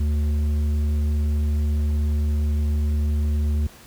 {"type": "tone with tanh clipping", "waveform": "sine", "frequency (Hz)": 74.5, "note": "D2", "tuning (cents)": 25, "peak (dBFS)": -20, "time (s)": [0, 3.67], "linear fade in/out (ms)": 5, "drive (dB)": 8, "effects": ["pink hiss -47 dBFS RMS until 3.86 s"]}